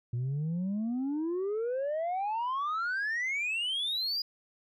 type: exponential sweep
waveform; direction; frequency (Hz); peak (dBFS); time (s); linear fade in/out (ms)
sine; up; 116.8 to 4936; -27; 0.13-4.22; 5
effects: tanh soft clip ceiling -28 dBFS